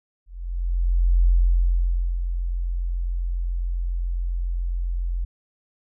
sine tone with ADSR envelope, 43.65 Hz, F1, in tune, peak -13 dBFS, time 0.26-5.25 s, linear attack 1000 ms, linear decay 920 ms, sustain -9 dB, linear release 9 ms, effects none

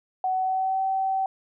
sine tone with pitch glide, 749 to 767.8 Hz, F#5 to G5, +21 to -36 cents, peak -22 dBFS, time 0.24-1.26 s, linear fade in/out 2 ms, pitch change +43 cents, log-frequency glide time 0.35-0.83 s, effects none

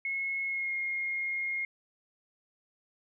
sine tone with pitch glide, 2176 to 2141 Hz, C#7 to C7, -33 to +39 cents, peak -30 dBFS, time 0.05-1.65 s, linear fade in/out 2 ms, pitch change -28 cents, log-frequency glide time 0.45-0.74 s, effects none

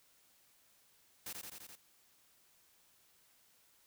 white noise with echo, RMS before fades -44 dBFS, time 1.26-1.33 s, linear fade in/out 5 ms, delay 85 ms, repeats 5, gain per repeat -2 dB, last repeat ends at 1.755 s, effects white hiss -69 dBFS RMS until 3.86 s

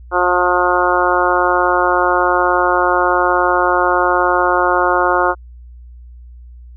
harmonic tone, 178.9 Hz, F3, 42 cents sharp, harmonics 2 / 3 / 4 / 5 / 6 / 7 / 8, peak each -19 / -19 / -19 / -19 / -19 / -19 / -19 dBFS, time 0.11-5.35 s, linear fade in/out 50 ms, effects added 60 Hz sine -34 dBFS peak until 6.76 s

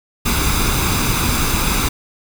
pink noise with comb filter, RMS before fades -17 dBFS, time 0.25-1.89 s, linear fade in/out 10 ms, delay 0.81 ms, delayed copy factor +0.6, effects none

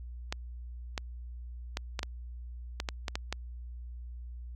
clicks, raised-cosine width 0.2 ms, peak -15 dBFS, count 10, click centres 0.325 / 0.978 / 1.771 / 1.992 / 2.031 / 2.801 / 2.888 / 3.082 / 3.155 / 3.326 s, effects added 60 Hz sine -40 dBFS peak until 4.55 s

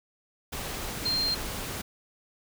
sine tone in noise, 4186 Hz, C8, in tune, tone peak -25 dBFS, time 1.05-1.35 s, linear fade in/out 10 ms, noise pink, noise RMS -35 dBFS, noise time 0.52-1.82 s, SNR +7 dB, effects none

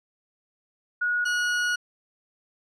sine / 40% pulse tone pair in turn, 1453 / 1453 Hz, F#6 / F#6, -32 / -32 cents, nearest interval unison, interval 0 cents, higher neither, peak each -22 dBFS, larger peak neither, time 1.01-1.25 / 1.25-1.76 s, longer second, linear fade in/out 10 ms, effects low-pass 7000 Hz 12 dB/octave

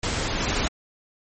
pink noise with level steps, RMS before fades -26 / -24 dBFS, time 0.03-0.68 s, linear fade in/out 5 ms, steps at 0.4 s, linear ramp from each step 10 ms, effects MP3 32 kbps

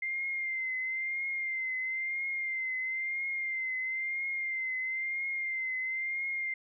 sine tone with vibrato, 2093 Hz, C7, in tune, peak -31 dBFS, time 0.02-6.54 s, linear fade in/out 5 ms, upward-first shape triangle, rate 1 Hz, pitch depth 49 cents each way, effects none

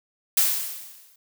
blue noise with exponential decay, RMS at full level -17 dBFS, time 0.37-1.16 s, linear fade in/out 5 ms, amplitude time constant 170 ms, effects none

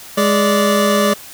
25% pulse tone pair together, 207.5 / 582.8 Hz, G#3 / D5, -1 / -13 cents, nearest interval octave + tritone, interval 1788 cents, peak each -11 dBFS, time 0.17-1.14 s, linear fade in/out 10 ms, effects white hiss -36 dBFS RMS until 1.33 s

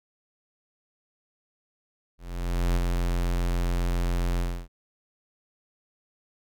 square tone with ADSR envelope, 43.67 Hz, F1, 1 cent sharp, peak -21 dBFS, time 2.18-4.68 s, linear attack 580 ms, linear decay 24 ms, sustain -3 dB, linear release 290 ms, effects none

